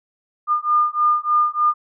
sine beating tone pair, 1209 / 1212.3 Hz, D6 / D#6, +50 / -45 cents, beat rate 3.3 Hz, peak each -18 dBFS, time 0.47-1.74 s, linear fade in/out 50 ms, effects none

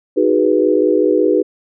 sine chord, G# minor seventh, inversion second, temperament equal with one note detuned, 311.1 / 370 / 415.3 / 491 Hz, D#4 / F#4 / G#4 / B4, 0 / 0 / 0 / -10 cents, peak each -16 dBFS, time 0.16-1.43 s, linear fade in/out 20 ms, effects none

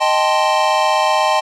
square chord, A half-diminished seventh, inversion second, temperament equal, 622.3 / 784 / 880 / 1046.5 Hz, Eb5 / G5 / A5 / C6, 0 / 0 / 0 / 0 cents, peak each -19 dBFS, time 0-1.41 s, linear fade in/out 20 ms, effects low-pass 6000 Hz 12 dB/octave

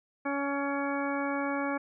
harmonic tone with a mistuned harmonic, 280.8 Hz, C#4, 22 cents sharp, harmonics 1 / 2 / 3 / 4 / 5 / 6 / 8, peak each -32 / -35 / -37 / -38 / -39 / -40 / -41 dBFS, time 0.25-1.78 s, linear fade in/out 10 ms, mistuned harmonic 5, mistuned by -17 cents, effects none

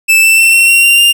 45% pulse tone with pitch steps, 2637 / 2663 / 2689 / 2716 / 2743 / 2770 / 2797 Hz, E7 / E7 / E7 / F7 / F7 / F7 / F7, 0 / +17 / +34 / -49 / -32 / -15 / +2 cents, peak -4 dBFS, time 0.08-1.13 s, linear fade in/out 20 ms, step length 150 ms, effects none

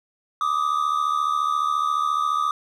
triangle tone pair together, 1176 / 1250.4 Hz, D6 / D#6, +2 / +8 cents, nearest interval minor second, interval 106 cents, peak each -21 dBFS, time 0.41-2.51 s, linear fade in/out 2 ms, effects none

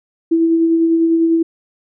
sine tone with tremolo, 329.6 Hz, E4, in tune, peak -9 dBFS, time 0.31-1.43 s, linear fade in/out 10 ms, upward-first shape sine, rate 10 Hz, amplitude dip 30%, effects none

